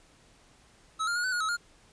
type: tone with pitch steps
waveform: square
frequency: 1291 / 1402 / 1439 / 1511 / 1441 / 1287 / 1415 Hz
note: E6 / F6 / F#6 / F#6 / F#6 / E6 / F6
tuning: -37 / +6 / -49 / +36 / -46 / -42 / +22 cents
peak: -28 dBFS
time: 0.99-1.571 s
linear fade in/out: 20 ms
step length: 83 ms
effects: pink hiss -60 dBFS RMS until 1.92 s + resampled to 22050 Hz